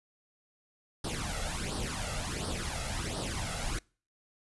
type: noise with flanger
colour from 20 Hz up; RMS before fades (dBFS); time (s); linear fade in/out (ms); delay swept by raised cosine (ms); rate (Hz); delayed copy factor
pink; -35; 1.04-3.79; 5; 0.21 to 1.51; 1.4; +0.7
effects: noise-tail reverb RT60 0.4 s tail -26 dB re dry + resampled to 24000 Hz